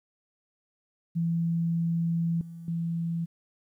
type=tone with level steps; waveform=sine; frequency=167.4 Hz; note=E3; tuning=27 cents sharp; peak=-24 / -39 / -27 dBFS; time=1.15-3.26 s; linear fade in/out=20 ms; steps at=2.41 / 2.68 s; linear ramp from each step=2 ms; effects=11-bit